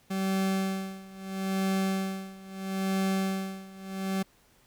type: tone with tremolo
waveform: 40% pulse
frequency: 191.9 Hz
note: G3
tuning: 37 cents flat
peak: -24 dBFS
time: 0.1-4.23 s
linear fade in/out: 10 ms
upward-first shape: sine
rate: 0.76 Hz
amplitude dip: 90%
effects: pink hiss -63 dBFS RMS until 4.66 s